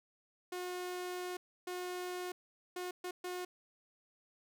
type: tone bursts at uneven times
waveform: sawtooth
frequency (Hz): 360.8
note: F#4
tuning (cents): -44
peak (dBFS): -35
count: 5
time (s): 0.52-1.37 / 1.67-2.32 / 2.76-2.91 / 3.04-3.11 / 3.24-3.45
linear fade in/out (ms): 5
effects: none